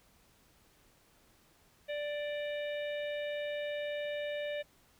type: harmonic tone with a mistuned harmonic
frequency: 587.3 Hz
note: D5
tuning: in tune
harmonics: 1 / 3 / 4 / 5 / 6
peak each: -35 / -45 / -47 / -49 / -51 dBFS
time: 1.88-4.63 s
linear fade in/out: 20 ms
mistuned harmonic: 6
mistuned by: +76 cents
effects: pink hiss -66 dBFS RMS until 4.99 s